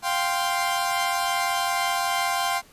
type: chord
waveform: sawtooth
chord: F suspended second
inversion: none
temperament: equal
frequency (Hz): 698.5 / 784 / 1046.5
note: F5 / G5 / C6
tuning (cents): 0 / 0 / 0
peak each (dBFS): -24 / -23 / -23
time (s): 0.02-2.62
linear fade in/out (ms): 50
effects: pink hiss -53 dBFS RMS until 2.72 s + resampled to 32000 Hz